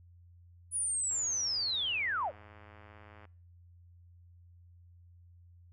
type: linear sweep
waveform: sine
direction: down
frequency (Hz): 9956 to 460.9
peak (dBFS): -30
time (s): 0.71-2.32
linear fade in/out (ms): 50
type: click train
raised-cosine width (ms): 0.5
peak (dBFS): -39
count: 226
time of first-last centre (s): 1.11-3.253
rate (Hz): 105
effects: noise-tail reverb RT60 0.5 s tail -23 dB re dry + added 87 Hz sine -55 dBFS peak until 5.72 s